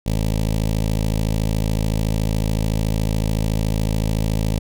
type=tone with notch filter; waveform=15% pulse; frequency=53.8 Hz; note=A1; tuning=38 cents flat; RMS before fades=-20 dBFS; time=0.06-4.59 s; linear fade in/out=5 ms; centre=1400 Hz; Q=0.68; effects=none